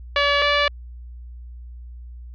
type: tone pair in turn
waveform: 10% pulse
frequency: 572 / 579 Hz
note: D5 / D5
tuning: -46 / -25 cents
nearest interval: unison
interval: 21 cents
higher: second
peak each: -8 dBFS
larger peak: neither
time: 0.16-0.42 / 0.42-0.68 s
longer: neither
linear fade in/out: 2 ms
effects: added 60 Hz sine -35 dBFS peak until 2.34 s + resampled to 11025 Hz